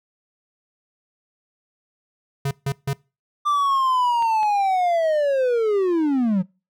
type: tone bursts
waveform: square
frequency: 138.59 Hz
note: C#3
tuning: in tune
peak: -21 dBFS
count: 3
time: 2.45-2.933 s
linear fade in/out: 5 ms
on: 61 ms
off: 150 ms
type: linear sweep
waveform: triangle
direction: down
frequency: 1187 to 174.8 Hz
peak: -15 dBFS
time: 3.45-6.43 s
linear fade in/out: 20 ms
type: clicks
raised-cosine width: 0.3 ms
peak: -22 dBFS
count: 2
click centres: 4.224 / 4.431 s
effects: noise-tail reverb RT60 0.3 s tail -24 dB re dry